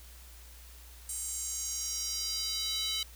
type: tone with high-pass filter sweep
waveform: square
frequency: 434.7 Hz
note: A4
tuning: 21 cents flat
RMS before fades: -35 dBFS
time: 1.09-3.03 s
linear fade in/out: 2 ms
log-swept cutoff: 8400 to 3500 Hz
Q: 3.9
effects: added 60 Hz sine -50 dBFS peak until 3.15 s + white hiss -55 dBFS RMS until 3.15 s